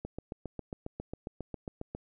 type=click train; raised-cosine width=2 ms; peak=-24 dBFS; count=15; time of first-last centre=0.05-1.95 s; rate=7.37 Hz; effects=none